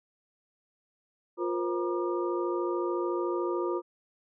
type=tone cluster; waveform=sine; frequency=352.2 / 472.3 / 526 / 951 / 1200 Hz; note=F4 / A#4 / C5 / A#5 / D6; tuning=+15 / +23 / +9 / +34 / +37 cents; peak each=-29 / -36 / -37 / -38 / -38 dBFS; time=1.37-3.82 s; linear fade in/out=50 ms; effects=none